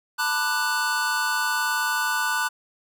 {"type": "chord", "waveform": "square", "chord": "B minor seventh", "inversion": "third", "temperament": "just", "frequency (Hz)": [889, 987.8, 1185.3, 1481.6], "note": ["A5", "B5", "D6", "F#6"], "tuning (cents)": [18, 0, 16, 2], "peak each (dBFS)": [-31, -31, -31, -25], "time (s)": [0.18, 2.49], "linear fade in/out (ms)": 20, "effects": []}